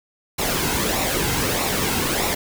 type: noise with flanger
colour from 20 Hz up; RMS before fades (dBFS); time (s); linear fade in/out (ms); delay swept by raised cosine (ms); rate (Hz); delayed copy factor
pink; -22; 0.38-2.35; 10; 0.63 to 1.73; 1.6; -0.55
effects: none